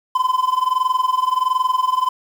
triangle tone with amplitude modulation, 1020 Hz, C6, 44 cents flat, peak -10 dBFS, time 0.15-2.09 s, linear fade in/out 5 ms, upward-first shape sine, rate 21.4 Hz, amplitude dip 85%, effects 7-bit

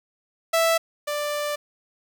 sawtooth tone pair in turn, 659.3 / 589.4 Hz, E5 / D5, 0 / +6 cents, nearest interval major second, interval 194 cents, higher first, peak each -14 / -21 dBFS, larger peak first, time 0.53-0.78 / 1.07-1.56 s, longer second, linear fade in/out 10 ms, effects 8-bit

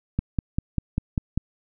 click train, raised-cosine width 5 ms, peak -10 dBFS, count 7, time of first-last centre 0.19-1.376 s, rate 5.06 Hz, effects none

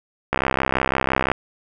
click train, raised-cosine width 0.5 ms, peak -3 dBFS, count 66, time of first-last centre 0.33-1.316 s, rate 65.9 Hz, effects none

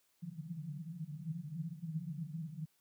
pink band-pass noise, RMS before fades -43 dBFS, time 0.22-2.66 s, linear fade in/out 10 ms, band 150 to 170 Hz, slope 96 dB/octave, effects white hiss -75 dBFS RMS until 2.8 s + high-pass 60 Hz 12 dB/octave

